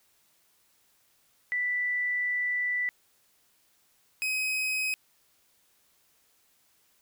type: tone pair in turn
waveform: sine / 40% pulse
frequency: 1975.5 / 2529 Hz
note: B6 / D#7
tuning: 0 / +28 cents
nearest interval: major third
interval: 428 cents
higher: second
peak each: -26 dBFS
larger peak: neither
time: 1.52-2.89 / 4.22-4.94 s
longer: first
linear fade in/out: 0 ms
effects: white hiss -67 dBFS RMS until 7.01 s